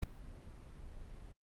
brown noise with ADSR envelope, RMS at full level -28 dBFS, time 0.02-1.33 s, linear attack 14 ms, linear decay 4 ms, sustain -23 dB, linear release 22 ms, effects noise-tail reverb RT60 0.1 s tail -22 dB re dry + Opus 32 kbps

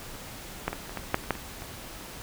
clicks, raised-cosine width 0.5 ms, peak -11 / -17 / -24 / -17 / -7 / -27 / -9 / -25 / -25 dBFS, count 9, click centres 0.68 / 0.73 / 0.895 / 0.973 / 1.144 / 1.239 / 1.307 / 1.353 / 1.621 s, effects pink hiss -42 dBFS RMS until 2.22 s

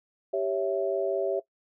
sine chord, C# diminished, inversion second, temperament equal, 392 / 554.4 / 659.3 Hz, G4 / C#5 / E5, 0 / 0 / 0 cents, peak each -29 dBFS, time 0.33-1.4 s, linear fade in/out 10 ms, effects noise-tail reverb RT60 0.1 s tail -18 dB re dry

